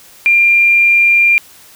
sine tone, 2390 Hz, D7, 30 cents sharp, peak -6 dBFS, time 0.26-1.38 s, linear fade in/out 0 ms, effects white hiss -41 dBFS RMS until 1.75 s

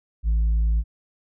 sine tone with tanh clipping, 55 Hz, A1, in tune, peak -18 dBFS, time 0.23-0.84 s, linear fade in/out 50 ms, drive 2 dB, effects none

